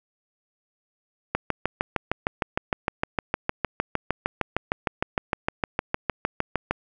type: click train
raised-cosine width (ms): 0.5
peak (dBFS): -7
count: 36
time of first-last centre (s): 1.35-6.71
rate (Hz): 6.53
effects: none